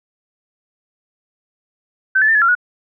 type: tone with pitch steps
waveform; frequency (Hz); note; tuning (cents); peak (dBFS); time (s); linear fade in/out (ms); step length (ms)
sine; 1538 / 1734 / 1793 / 1704 / 1375 / 1458; G6 / A6 / A6 / G#6 / F6 / F#6; -33 / -26 / +32 / +44 / -27 / -26; -10; 2.15-2.552; 10; 67
effects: none